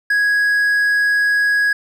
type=tone; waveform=triangle; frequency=1661.2 Hz; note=G#6; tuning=in tune; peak=-11 dBFS; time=0.1-1.73 s; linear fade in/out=5 ms; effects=none